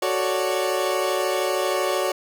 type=chord; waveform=30% pulse; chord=D major seventh; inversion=first; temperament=equal; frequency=370 / 440 / 554.4 / 587.3 Hz; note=F#4 / A4 / C#5 / D5; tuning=0 / 0 / 0 / 0 cents; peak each=-23 / -27 / -23 / -25 dBFS; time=0.02-2.12 s; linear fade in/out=5 ms; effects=none